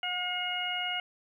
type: harmonic tone with a mistuned harmonic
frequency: 718 Hz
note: F5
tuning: 48 cents sharp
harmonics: 1 / 2 / 3 / 4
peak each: -37 / -38 / -36 / -33 dBFS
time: 0.03-1 s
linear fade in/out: 2 ms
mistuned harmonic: 1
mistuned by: +15 cents
effects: 11-bit